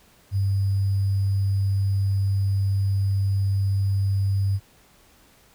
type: tone with sample-and-hold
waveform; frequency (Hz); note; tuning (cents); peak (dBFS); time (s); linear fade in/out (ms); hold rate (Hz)
sine; 98; G2; 0; -19; 0.31-4.6; 50; 4900
effects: pink hiss -56 dBFS RMS until 5.54 s